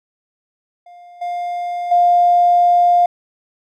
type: tone with level steps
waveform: triangle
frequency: 704 Hz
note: F5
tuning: 14 cents sharp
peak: -36 / -18 / -5 dBFS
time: 0.86-3.06 s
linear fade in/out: 5 ms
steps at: 1.21 / 1.91 s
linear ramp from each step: 10 ms
effects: tanh soft clip ceiling -7 dBFS